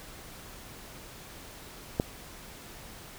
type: click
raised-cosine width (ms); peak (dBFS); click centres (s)
2; -11; 1.999
effects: pink hiss -47 dBFS RMS until 3.18 s